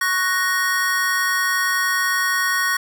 square chord, F# major, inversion second, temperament equal, 1108.7 / 1480 / 1864.7 Hz, C#6 / F#6 / A#6, 0 / 0 / 0 cents, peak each -25 / -24 / -21 dBFS, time 0.01-2.77 s, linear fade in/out 5 ms, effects none

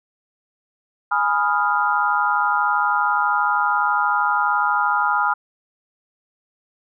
sine chord, F half-diminished seventh, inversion first, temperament equal, 830.6 / 987.8 / 1244.5 / 1396.9 Hz, Ab5 / Cb6 / Eb6 / F6, 0 / 0 / 0 / 0 cents, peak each -22 / -23 / -22 / -21 dBFS, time 1.11-5.34 s, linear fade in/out 10 ms, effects none

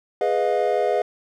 triangle chord, F half-diminished seventh, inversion first, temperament equal with one note detuned, 415.3 / 493.9 / 622.3 / 708.2 Hz, Ab4 / Cb5 / Eb5 / F5, 0 / 0 / 0 / +24 cents, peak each -22 dBFS, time 0.21-1.02 s, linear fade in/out 2 ms, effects none

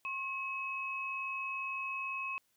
sine tone pair together, 1076.8 / 2561 Hz, C6 / D#7, +49 / +49 cents, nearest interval octave + minor third, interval 1500 cents, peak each -40 / -37 dBFS, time 0.05-2.38 s, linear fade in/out 0 ms, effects white hiss -75 dBFS RMS until 2.56 s

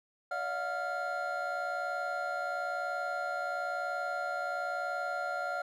triangle tone cluster, 578 / 660 / 721 / 1391 Hz, D5 / E5 / F#5 / F6, -28 / +2 / -45 / -7 cents, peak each -38 / -40 / -35 / -34 dBFS, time 0.31-5.62 s, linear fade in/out 5 ms, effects none

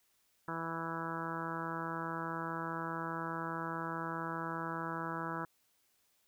harmonic tone, 164.81 Hz, E3, in tune, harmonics 1 / 2 / 3 / 4 / 5 / 6 / 7 / 8 / 9 / 10, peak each -44 / -44 / -48 / -49 / -49 / -43 / -48 / -43 / -47 / -49 dBFS, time 0.48-5.45 s, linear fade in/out 2 ms, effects white hiss -74 dBFS RMS until 6.27 s

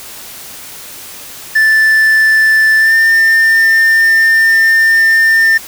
triangle tone with pitch glide, 1760 to 1801.1 Hz, A6 to A6, 0 to +40 cents, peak -4 dBFS, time 1.55-5.58 s, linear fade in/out 10 ms, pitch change +40 cents, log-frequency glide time 2.78-2.95 s, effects white hiss -30 dBFS RMS until 5.67 s

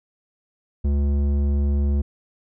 square tone with low-pass filter, 71.2 Hz, C#2, 47 cents sharp, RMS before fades -20 dBFS, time 0.84-2.02 s, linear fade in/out 10 ms, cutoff 300 Hz, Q 0.65, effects none

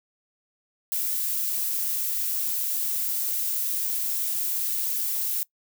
violet noise, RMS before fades -27 dBFS, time 0.92-5.43 s, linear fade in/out 0 ms, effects noise-tail reverb RT60 0.1 s tail -22 dB re dry

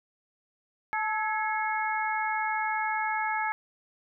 harmonic tone with a mistuned harmonic, 434.9 Hz, A4, 20 cents flat, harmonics 2 / 3 / 4 / 5, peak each -29 / -35 / -33 / -34 dBFS, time 0.93-3.52 s, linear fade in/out 0 ms, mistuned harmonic 4, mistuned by -65 cents, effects none

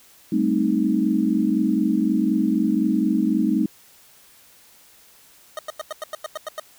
sine chord, A half-diminished seventh, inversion third, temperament equal, 196 / 220 / 261.6 / 311.1 Hz, G3 / A3 / C4 / Eb4, 0 / 0 / 0 / 0 cents, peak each -24 / -22 / -24 / -22 dBFS, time 0.32-3.66 s, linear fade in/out 5 ms
25% pulse tone bursts, 620 Hz, D#5, 6 cents flat, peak -23 dBFS, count 10, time 5.57-6.598 s, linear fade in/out 2 ms, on 20 ms, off 92 ms
effects white hiss -52 dBFS RMS until 6.78 s

